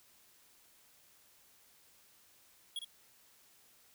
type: tone with echo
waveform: square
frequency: 3322 Hz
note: G#7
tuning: in tune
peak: -37 dBFS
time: 2.76-2.79 s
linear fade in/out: 2 ms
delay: 56 ms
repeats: 1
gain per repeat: -6 dB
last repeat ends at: 2.846 s
effects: white hiss -65 dBFS RMS until 3.94 s